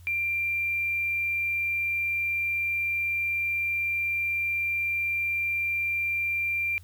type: tone with hard clipping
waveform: triangle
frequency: 2372 Hz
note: D7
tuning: 17 cents sharp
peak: -25 dBFS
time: 0.07-6.78 s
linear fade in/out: 0 ms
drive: 3 dB
effects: added 87 Hz sine -46 dBFS peak until 6.83 s + white hiss -61 dBFS RMS until 6.83 s